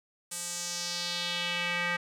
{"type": "tone with band-pass filter sweep", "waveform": "square", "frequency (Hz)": 174.61, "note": "F3", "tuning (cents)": 0, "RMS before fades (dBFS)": -33, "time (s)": [0.31, 1.97], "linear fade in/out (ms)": 10, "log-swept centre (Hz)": [8800, 1900], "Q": 2.3, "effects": []}